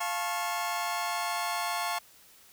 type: chord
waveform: sawtooth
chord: F augmented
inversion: none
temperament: just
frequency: 698.5 / 873.1 / 1091.3 Hz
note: F5 / A5 / C#6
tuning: 0 / -14 / -27 cents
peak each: -30 / -31 / -30 dBFS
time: 0-1.99 s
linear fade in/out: 10 ms
effects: white hiss -57 dBFS RMS until 2.52 s